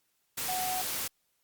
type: tone in noise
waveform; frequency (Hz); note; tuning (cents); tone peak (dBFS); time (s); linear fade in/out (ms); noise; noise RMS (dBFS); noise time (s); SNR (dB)
sine; 740; F#5; 0; -32; 0.48-0.82; 10; white; -34; 0.37-1.08; -1
effects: white hiss -75 dBFS RMS until 1.43 s + Opus 48 kbps